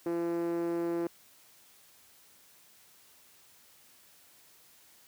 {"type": "tone with band-pass filter", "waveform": "5% pulse", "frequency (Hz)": 170, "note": "F3", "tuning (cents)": -46, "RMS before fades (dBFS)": -32, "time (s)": [0.06, 1.07], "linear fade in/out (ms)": 2, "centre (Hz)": 350, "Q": 3.9, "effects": ["white hiss -60 dBFS RMS until 5.07 s", "high-pass 60 Hz 12 dB/octave"]}